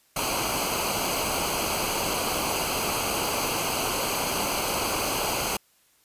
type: noise with comb filter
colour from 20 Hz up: pink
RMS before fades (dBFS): -27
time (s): 0.16-5.57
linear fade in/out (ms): 5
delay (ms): 0.55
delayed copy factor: -0.75
effects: white hiss -63 dBFS RMS until 6.04 s + resampled to 32000 Hz